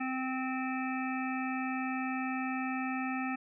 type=harmonic tone; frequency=260 Hz; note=C4; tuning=11 cents flat; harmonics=1 / 3 / 5 / 7 / 9 / 10; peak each=-34 / -39 / -41 / -42 / -44 / -44 dBFS; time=0-3.36 s; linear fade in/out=10 ms; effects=none

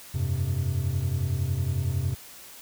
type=chord; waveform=triangle; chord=F suspended second; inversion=none; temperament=just; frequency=87.31 / 98.22 / 130.96 Hz; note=F2 / G2 / C3; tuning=0 / +4 / +2 cents; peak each=-27 / -27 / -26 dBFS; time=0.14-2.15 s; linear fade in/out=10 ms; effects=white hiss -46 dBFS RMS until 2.61 s

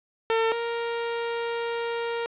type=tone pair in turn; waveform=sawtooth; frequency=451.2 / 466.8 Hz; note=A4 / A#4; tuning=+44 / +2 cents; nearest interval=minor second; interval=58 cents; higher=second; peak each=-17 / -23 dBFS; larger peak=first; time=0.3-0.52 / 0.52-2.26 s; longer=second; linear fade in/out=0 ms; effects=resampled to 8000 Hz + 8-bit

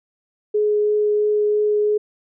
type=tone with vibrato; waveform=sine; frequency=420 Hz; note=G#4; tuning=19 cents sharp; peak=-15 dBFS; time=0.54-1.98 s; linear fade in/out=10 ms; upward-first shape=triangle; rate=3 Hz; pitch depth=8 cents each way; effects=none

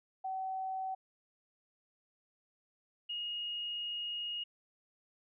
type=tone pair in turn; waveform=sine; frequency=760 / 2869 Hz; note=F#5 / F7; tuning=+46 / +46 cents; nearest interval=octave + major seventh; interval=2300 cents; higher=second; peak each=-35 / -36 dBFS; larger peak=first; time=0.24-0.95 / 3.09-4.44 s; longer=second; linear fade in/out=10 ms; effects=none

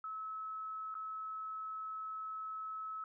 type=tone with dropouts; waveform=sine; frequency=1295 Hz; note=E6; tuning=31 cents flat; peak=-40 dBFS; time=0.04-3.04 s; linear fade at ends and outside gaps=2 ms; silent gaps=0.943-0.951 s; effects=none

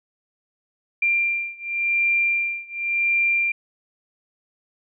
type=beating tone pair; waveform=sine; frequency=2378 / 2378.91 Hz; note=D7 / D7; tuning=+21 / +22 cents; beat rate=0.91 Hz; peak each=-22 / -23 dBFS; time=1.02-3.52 s; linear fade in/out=5 ms; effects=none

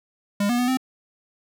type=tone with pitch steps; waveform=square; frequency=202.6 / 241.7 / 247.1 / 259 Hz; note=G#3 / B3 / B3 / C4; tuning=-43 / -37 / +1 / -17 cents; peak=-20 dBFS; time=0.4-0.772 s; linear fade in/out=5 ms; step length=93 ms; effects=none

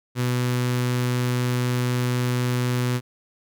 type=tone with notch filter; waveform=sawtooth; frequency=124 Hz; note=B2; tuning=7 cents sharp; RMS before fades=-23 dBFS; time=0.15-3.01 s; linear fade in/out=50 ms; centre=690 Hz; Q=1.8; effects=none

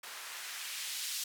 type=noise with band-pass filter sweep; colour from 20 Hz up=blue; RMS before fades=-41 dBFS; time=0.03-1.24 s; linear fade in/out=5 ms; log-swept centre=980 to 4200 Hz; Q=0.86; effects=none

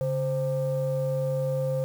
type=tone pair together; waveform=sine; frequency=140.6 / 523.2 Hz; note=C#3 / C5; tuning=+25 / 0 cents; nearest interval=octave + major seventh; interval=2275 cents; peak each=-26 / -25 dBFS; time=0.01-1.84 s; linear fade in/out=0 ms; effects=tanh soft clip ceiling -20 dBFS + 8-bit

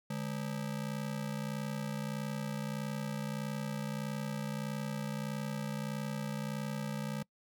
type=ring-modulated tone; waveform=square; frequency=178 Hz; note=F3; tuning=33 cents sharp; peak=-33 dBFS; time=0.1-7.23 s; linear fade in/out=5 ms; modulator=30.8 Hz; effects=noise-tail reverb RT60 0.1 s tail -24 dB re dry

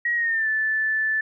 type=tone with pitch glide; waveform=sine; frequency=1900 to 1752.4 Hz; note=A#6 to A6; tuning=+33 to -7 cents; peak=-20 dBFS; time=0.05-1.21 s; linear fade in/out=5 ms; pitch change=-140 cents; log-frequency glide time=0.15-0.48 s; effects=none

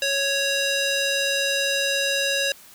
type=tone with band-pass filter; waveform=square; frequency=554.4 Hz; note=C#5; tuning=in tune; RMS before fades=-23 dBFS; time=0.02-2.52 s; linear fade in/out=2 ms; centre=4100 Hz; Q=0.83; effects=white hiss -48 dBFS RMS until 2.74 s

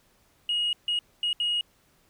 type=tone bursts at uneven times; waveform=sine; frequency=2882 Hz; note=F#7; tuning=46 cents flat; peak=-22 dBFS; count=4; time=0.49-0.73 / 0.88-0.99 / 1.23-1.33 / 1.4-1.61 s; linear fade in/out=2 ms; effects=tanh soft clip ceiling -21 dBFS + pink hiss -64 dBFS RMS until 2.09 s

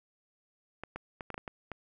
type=clicks; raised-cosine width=0.5 ms; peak=-24 dBFS; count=8; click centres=0.836 / 0.96 / 1.208 / 1.303 / 1.343 / 1.379 / 1.478 / 1.717 s; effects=none

